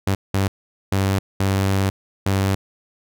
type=tone bursts at uneven times; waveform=sawtooth; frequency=97.1 Hz; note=G2; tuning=16 cents flat; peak=-13 dBFS; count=5; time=0.07-0.15 / 0.34-0.48 / 0.92-1.19 / 1.4-1.9 / 2.26-2.55 s; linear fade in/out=5 ms; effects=none